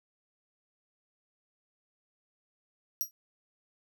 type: tone with exponential decay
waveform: 5% pulse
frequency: 5720 Hz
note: F8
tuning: 41 cents sharp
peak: -19 dBFS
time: 3.01-3.11 s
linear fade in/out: 0 ms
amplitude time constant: 21 ms
effects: none